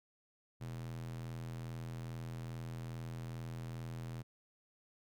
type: tone with high-pass filter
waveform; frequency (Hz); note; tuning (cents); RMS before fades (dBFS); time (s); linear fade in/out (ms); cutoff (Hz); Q
square; 41.2; E1; 0; -44; 0.6-4.23; 20; 110; 2.5
effects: none